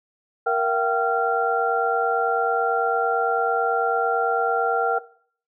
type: tone cluster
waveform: sine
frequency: 468.2 / 681 / 770 / 1380 Hz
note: A#4 / F5 / G5 / F6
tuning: +8 / -44 / -31 / -21 cents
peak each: -23 / -28 / -23 / -23 dBFS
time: 0.46-4.99 s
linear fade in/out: 10 ms
effects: noise-tail reverb RT60 0.5 s tail -18 dB re dry